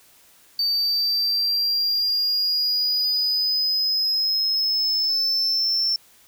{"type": "exponential sweep", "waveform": "triangle", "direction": "up", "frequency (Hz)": [4596, 5390], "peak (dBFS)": -18, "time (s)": [0.59, 5.96], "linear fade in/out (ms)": 2, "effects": ["white hiss -54 dBFS RMS until 6.27 s"]}